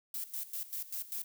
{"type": "noise with tremolo", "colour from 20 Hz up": "violet", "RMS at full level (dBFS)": -38, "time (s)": [0.14, 1.24], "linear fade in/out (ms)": 2, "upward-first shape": "square", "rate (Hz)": 5.1, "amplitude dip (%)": 80, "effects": []}